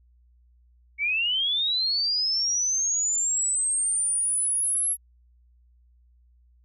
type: linear sweep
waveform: sine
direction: up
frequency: 2217 to 11290 Hz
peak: -22 dBFS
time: 0.98-4.97 s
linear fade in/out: 50 ms
effects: added 60 Hz sine -56 dBFS peak until 6.64 s